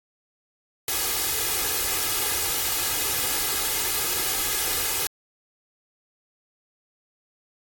white noise with comb filter, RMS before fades -25 dBFS, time 0.88-5.07 s, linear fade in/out 2 ms, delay 2.4 ms, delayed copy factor +0.7, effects AAC 64 kbps

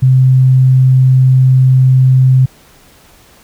sine tone, 130 Hz, C3, 11 cents flat, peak -4 dBFS, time 0.02-2.46 s, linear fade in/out 10 ms, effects pink hiss -44 dBFS RMS until 3.43 s

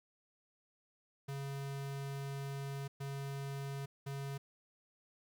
square tone bursts at uneven times, 138.59 Hz, C#3, in tune, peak -40 dBFS, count 3, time 1.28-2.88 / 3-3.86 / 4.06-4.38 s, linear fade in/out 10 ms, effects 12-bit

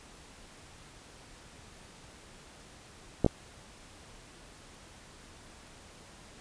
clicks, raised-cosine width 2 ms, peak -10 dBFS, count 2, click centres 3.246 / 3.263 s, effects pink hiss -53 dBFS RMS until 6.4 s + resampled to 22050 Hz

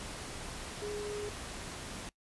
sine tone in noise, 415.3 Hz, G#4, in tune, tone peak -37 dBFS, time 0.82-1.29 s, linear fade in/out 0 ms, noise pink, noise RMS -43 dBFS, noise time 0-2.09 s, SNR +3 dB, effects noise-tail reverb RT60 0.1 s tail -21 dB re dry + resampled to 24000 Hz

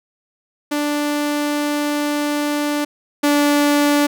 sawtooth tone pair in turn, 293.7 / 290.7 Hz, D4 / D4, 0 / -18 cents, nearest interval unison, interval 18 cents, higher first, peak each -14 / -9 dBFS, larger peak second, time 0.71-2.85 / 3.23-4.07 s, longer first, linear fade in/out 10 ms, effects none

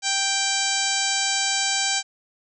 harmonic tone with a mistuned harmonic, 784 Hz, G5, in tune, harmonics 1 / 2 / 3 / 4 / 5 / 6 / 7 / 8 / 9 / 10, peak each -30 / -30 / -30 / -30 / -30 / -30 / -30 / -30 / -30 / -30 dBFS, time 0.02-2.03 s, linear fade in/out 50 ms, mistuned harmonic 7, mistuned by +19 cents, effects none

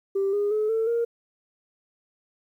sine tone with pitch steps, 392 / 409.6 / 428 / 447.2 / 467.2 Hz, G4 / G#4 / A4 / A4 / A#4, 0 / -24 / -48 / +28 / +4 cents, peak -20 dBFS, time 0.15-1.05 s, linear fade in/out 10 ms, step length 180 ms, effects tanh soft clip ceiling -18 dBFS + 10-bit

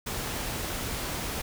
pink noise, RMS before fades -33 dBFS, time 0.06-1.42 s, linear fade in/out 10 ms, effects none

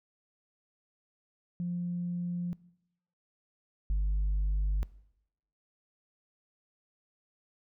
sine tone pair in turn, 175.2 / 49.86 Hz, F3 / G1, +6 / +30 cents, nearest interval octave + minor seventh, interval 2176 cents, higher first, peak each -30 / -23 dBFS, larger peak second, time 1.6-2.53 / 3.9-4.83 s, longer neither, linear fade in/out 0 ms, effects noise-tail reverb RT60 0.8 s tail -22 dB re dry + tanh soft clip ceiling -25 dBFS

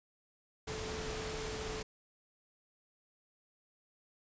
sine tone in noise, 436 Hz, A4, 16 cents flat, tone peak -42 dBFS, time 0.67-1.83 s, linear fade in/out 10 ms, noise pink, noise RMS -41 dBFS, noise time 0.67-1.83 s, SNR -4 dB, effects resampled to 16000 Hz

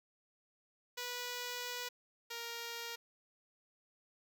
5% pulse tone pair in turn, 489.8 / 467.2 Hz, B4 / A#4, -14 / +4 cents, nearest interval minor second, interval 82 cents, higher first, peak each -28 / -30 dBFS, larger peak first, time 0.97-1.89 / 2.3-2.96 s, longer first, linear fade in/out 10 ms, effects none

